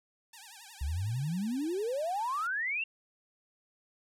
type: tone with vibrato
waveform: 5% pulse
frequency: 853 Hz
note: G#5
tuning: 46 cents sharp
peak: -37 dBFS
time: 0.33-2.47 s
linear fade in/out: 5 ms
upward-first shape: triangle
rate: 11 Hz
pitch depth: 220 cents each way
type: exponential sweep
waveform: sine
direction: up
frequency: 65.41 to 2794 Hz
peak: -30 dBFS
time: 0.81-2.84 s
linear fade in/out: 5 ms
effects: none